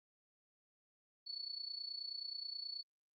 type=tone with amplitude modulation; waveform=sine; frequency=4435 Hz; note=C#8; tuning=in tune; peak=-39 dBFS; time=1.26-2.83 s; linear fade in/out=20 ms; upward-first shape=sine; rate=29.4 Hz; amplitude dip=80%; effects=Opus 48 kbps